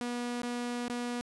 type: tone with dropouts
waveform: sawtooth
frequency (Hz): 242.1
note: B3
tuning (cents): -34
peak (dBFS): -29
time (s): 0.01-1.21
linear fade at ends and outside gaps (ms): 0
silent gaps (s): 0.418-0.433 / 0.882-0.898
effects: resampled to 24000 Hz